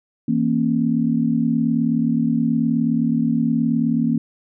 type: chord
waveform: sine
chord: A# diminished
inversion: second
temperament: equal with one note detuned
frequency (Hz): 164.81 / 233.1 / 272.1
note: E3 / A#3 / C#4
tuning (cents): 0 / 0 / -32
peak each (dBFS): -23 / -18 / -22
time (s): 0.28-4.18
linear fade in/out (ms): 5
effects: none